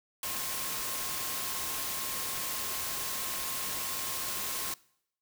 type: tone in noise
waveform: sine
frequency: 1070 Hz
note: C6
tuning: 38 cents sharp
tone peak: -45 dBFS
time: 0.23-4.74 s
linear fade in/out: 2 ms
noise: white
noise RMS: -35 dBFS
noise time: 0.23-4.74 s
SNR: -13 dB
effects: noise-tail reverb RT60 0.7 s tail -23 dB re dry